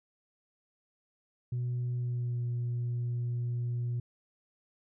sine tone with pitch glide, 122.9 to 120.58 Hz, B2 to B2, -8 to -41 cents, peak -28 dBFS, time 1.52-4 s, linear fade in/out 5 ms, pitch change -33 cents, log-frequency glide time 1.94-2.44 s, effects tanh soft clip ceiling -28 dBFS

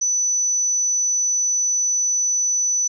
sine tone, 5980 Hz, F#8, 17 cents sharp, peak -17 dBFS, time 0.01-2.88 s, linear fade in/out 10 ms, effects none

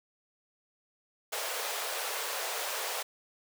pink high-pass noise, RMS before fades -35 dBFS, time 1.32-3.03 s, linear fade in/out 10 ms, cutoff 440 Hz, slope 48 dB/octave, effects none

